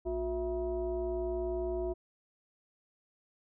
sine tone with frequency modulation, 360 Hz, F#4, 47 cents flat, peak -31 dBFS, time 0.05-1.94 s, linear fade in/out 20 ms, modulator 301 Hz, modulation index 0.95, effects none

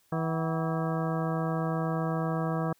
harmonic tone with a mistuned harmonic, 162.4 Hz, E3, 26 cents flat, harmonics 1 / 2 / 3 / 4 / 5 / 6 / 7 / 8 / 10, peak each -29 / -36 / -36 / -37 / -38 / -42 / -39 / -42 / -45 dBFS, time 0.12-2.73 s, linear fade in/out 5 ms, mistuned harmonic 5, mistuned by -120 cents, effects white hiss -67 dBFS RMS until 2.79 s

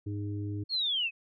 harmonic tone, 102.5 Hz, G#2, 22 cents flat, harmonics 1 / 3 / 4, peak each -33 / -38 / -47 dBFS, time 0.06-0.64 s, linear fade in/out 10 ms
sine linear sweep, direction down, 4384 to 2507 Hz, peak -27 dBFS, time 0.69-1.11 s, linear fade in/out 50 ms
effects none

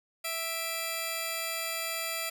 10% pulse tone pair together, 659.3 / 2365 Hz, E5 / D7, 0 / +12 cents, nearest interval octave + minor seventh, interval 2212 cents, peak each -26 dBFS, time 0.24-2.3 s, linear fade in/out 10 ms, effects none

